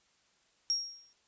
sine tone with exponential decay, 5588 Hz, F8, in tune, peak -25 dBFS, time 0.7-1.13 s, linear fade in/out 0 ms, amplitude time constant 92 ms, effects white hiss -70 dBFS RMS until 1.27 s + resampled to 16000 Hz

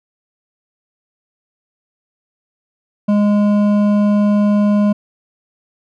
triangle tone with hard clipping, 206.4 Hz, G#3, 10 cents flat, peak -12 dBFS, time 3.08-4.93 s, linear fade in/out 10 ms, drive 13 dB, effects none

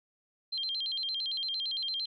sine tone with vibrato, 3630 Hz, A#7, 47 cents flat, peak -31 dBFS, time 0.52-2.06 s, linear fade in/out 10 ms, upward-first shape square, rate 8.8 Hz, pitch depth 220 cents each way, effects none

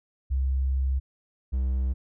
sine / triangle tone pair in turn, 66.3 / 64.64 Hz, C2 / C2, +23 / -20 cents, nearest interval unison, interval 43 cents, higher first, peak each -22 / -21 dBFS, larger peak second, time 0.3-1 / 1.52-1.94 s, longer first, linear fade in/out 20 ms, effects none

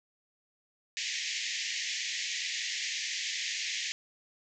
pink band-pass noise, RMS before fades -35 dBFS, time 0.97-3.92 s, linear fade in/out 0 ms, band 1800 to 7200 Hz, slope 96 dB/octave, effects none

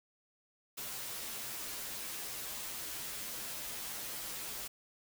white noise with comb filter, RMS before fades -42 dBFS, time 0.77-4.68 s, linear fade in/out 10 ms, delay 11 ms, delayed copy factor -0.95, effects none

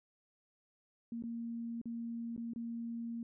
sine tone with dropouts, 232.5 Hz, A#3, 4 cents flat, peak -38 dBFS, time 1.12-3.23 s, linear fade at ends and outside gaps 2 ms, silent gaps 1.224-1.237 / 1.815-1.856 / 2.364-2.377 / 2.535-2.56 s, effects none

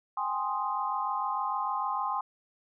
sine chord, Ab major seventh, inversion third, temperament equal, 784 / 830.6 / 1046.5 / 1244.5 Hz, G5 / Ab5 / C6 / Eb6, 0 / 0 / 0 / 0 cents, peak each -37 / -34 / -31 / -36 dBFS, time 0.17-2.21 s, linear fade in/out 5 ms, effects none

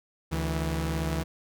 sawtooth tone pair together, 72.6 / 162.89 Hz, D2 / E3, -19 / -20 cents, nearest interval octave + major second, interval 1399 cents, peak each -26 dBFS, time 0.31-1.24 s, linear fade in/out 20 ms, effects none

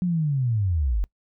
sine linear sweep, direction down, 183.9 to 43.4 Hz, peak -20 dBFS, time 0.02-1.04 s, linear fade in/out 0 ms, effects noise-tail reverb RT60 0.1 s tail -24 dB re dry

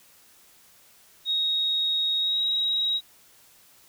sine tone with pitch glide, 3762 to 3819 Hz, A#7 to A#7, +15 to +41 cents, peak -22 dBFS, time 1.25-3.01 s, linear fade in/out 50 ms, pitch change +26 cents, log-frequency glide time 2.18-2.41 s, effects white hiss -56 dBFS RMS until 3.88 s

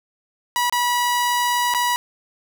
sawtooth tone with dropouts, 972 Hz, B5, 28 cents flat, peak -14 dBFS, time 0.56-1.96 s, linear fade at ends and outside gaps 0 ms, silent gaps 0.697-0.725 / 1.739-1.747 s, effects none

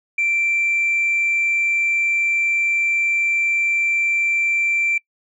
sine tone, 2349 Hz, D7, in tune, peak -15 dBFS, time 0.18-4.98 s, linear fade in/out 5 ms, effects noise-tail reverb RT60 0.1 s tail -26 dB re dry + tanh soft clip ceiling -13 dBFS

